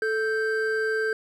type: tone pair together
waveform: triangle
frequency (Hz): 438.2 / 1568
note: A4 / G6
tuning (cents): -7 / 0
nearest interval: octave + minor seventh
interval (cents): 2207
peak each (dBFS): -23 / -25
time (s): 0.02-1.13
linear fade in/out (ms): 2
effects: none